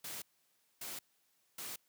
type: noise bursts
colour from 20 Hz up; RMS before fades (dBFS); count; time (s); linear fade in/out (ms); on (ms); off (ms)
white; -44; 3; 0.04-1.76; 5; 180; 590
effects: white hiss -75 dBFS RMS until 1.88 s + high-pass 100 Hz 12 dB/octave